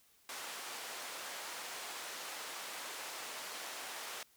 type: band-pass noise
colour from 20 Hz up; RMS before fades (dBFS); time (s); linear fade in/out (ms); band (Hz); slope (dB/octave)
pink; -45; 0.29-4.23; 2; 670 to 12000; 12
effects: white hiss -68 dBFS RMS until 4.36 s